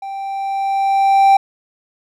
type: tone with level ramp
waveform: triangle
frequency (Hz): 784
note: G5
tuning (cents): 0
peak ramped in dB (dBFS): -23 to -4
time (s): 0.02-1.37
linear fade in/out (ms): 5
effects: none